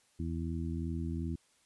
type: harmonic tone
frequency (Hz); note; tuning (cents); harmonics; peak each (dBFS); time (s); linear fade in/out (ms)
82.6; E2; +4; 1 / 2 / 3 / 4; -36 / -39 / -40 / -43; 0.19-1.36; 10
effects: white hiss -69 dBFS RMS until 1.65 s + resampled to 24000 Hz